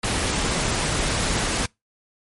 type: noise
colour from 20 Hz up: pink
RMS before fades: -23 dBFS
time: 0.03-1.66 s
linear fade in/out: 5 ms
effects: noise-tail reverb RT60 0.2 s tail -26 dB re dry + MP3 48 kbps